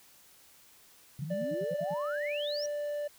sine exponential sweep, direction up, 128.4 to 5860 Hz, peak -36 dBFS, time 1.19-2.66 s, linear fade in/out 2 ms
sine tone bursts, 170.3 Hz, F3, 43 cents flat, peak -36 dBFS, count 8, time 1.21-1.943 s, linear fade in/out 10 ms, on 40 ms, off 59 ms
triangle tone, 587.3 Hz, D5, in tune, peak -30 dBFS, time 1.3-3.08 s, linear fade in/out 10 ms
effects white hiss -59 dBFS RMS until 3.18 s

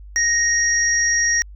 sine tone pair together, 1864.7 / 5684 Hz, A#6 / F8, 0 / +30 cents, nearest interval octave + perfect fifth, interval 1930 cents, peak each -18 / -18 dBFS, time 0.16-1.42 s, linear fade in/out 0 ms, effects added 50 Hz sine -36 dBFS peak until 1.55 s

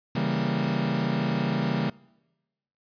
40% pulse chord, C# diminished seventh, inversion none, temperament equal with one note detuned, 138.59 / 164.81 / 197.36 / 233.1 Hz, C#3 / E3 / G3 / Bb3, 0 / 0 / +12 / 0 cents, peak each -29 dBFS, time 0.15-1.9 s, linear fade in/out 5 ms, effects noise-tail reverb RT60 1.0 s tail -24 dB re dry + resampled to 11025 Hz

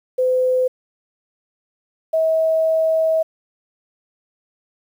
sine tone pair in turn, 510 / 642.6 Hz, C5 / E5, -44 / -44 cents, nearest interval major third, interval 400 cents, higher second, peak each -14 dBFS, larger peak neither, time 0.18-0.68 / 2.13-3.23 s, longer second, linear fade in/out 10 ms, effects 8-bit

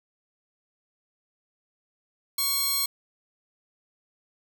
5% pulse tone pair together, 1108.7 / 4190 Hz, C#6 / C8, 0 / +2 cents, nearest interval octave + major seventh, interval 2302 cents, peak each -18 dBFS, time 2.38-2.86 s, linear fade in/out 5 ms, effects none

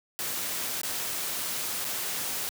white noise with dropouts, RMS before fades -32 dBFS, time 0.19-2.49 s, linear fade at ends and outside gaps 0 ms, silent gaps 0.815-0.833 / 1.845-1.85 s, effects high-pass 100 Hz 12 dB/octave

